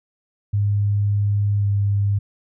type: tone with pitch glide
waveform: sine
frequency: 102.2 to 100.91 Hz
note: G#2 to G#2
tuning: -27 to -49 cents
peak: -16 dBFS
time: 0.53-2.19 s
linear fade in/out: 10 ms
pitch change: -22 cents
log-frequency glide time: 1.58-1.65 s
effects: none